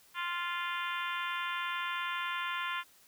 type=harmonic tone with a mistuned harmonic; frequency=348.5 Hz; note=F4; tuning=4 cents flat; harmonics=3 / 4 / 5 / 6 / 7 / 8 / 9 / 10; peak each=-37 / -39 / -41 / -43 / -44 / -45 / -46 / -47 dBFS; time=0.14-2.84 s; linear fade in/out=50 ms; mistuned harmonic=9; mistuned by=-29 cents; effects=white hiss -62 dBFS RMS until 3.07 s